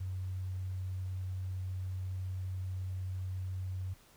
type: tone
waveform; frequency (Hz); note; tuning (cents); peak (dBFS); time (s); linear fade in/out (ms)
sine; 93.1; F#2; +11; -35; 0-3.94; 10
effects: pink hiss -62 dBFS RMS until 4.16 s